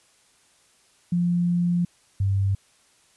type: tone pair in turn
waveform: sine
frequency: 174.61 / 98 Hz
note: F3 / G2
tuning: 0 / 0 cents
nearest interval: minor seventh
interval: 1000 cents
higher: first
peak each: -19 dBFS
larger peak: neither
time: 1.12-1.85 / 2.2-2.55 s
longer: first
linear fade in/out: 5 ms
effects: white hiss -60 dBFS RMS until 3.16 s + resampled to 24000 Hz